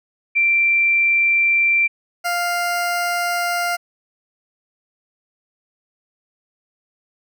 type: tone pair in turn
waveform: sine / 20% pulse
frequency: 2354 / 699.8 Hz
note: D7 / F5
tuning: +3 / +3 cents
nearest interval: octave + major sixth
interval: 2100 cents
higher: first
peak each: -13 / -14 dBFS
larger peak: first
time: 0.35-1.88 / 2.24-3.77 s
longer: neither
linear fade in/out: 20 ms
effects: none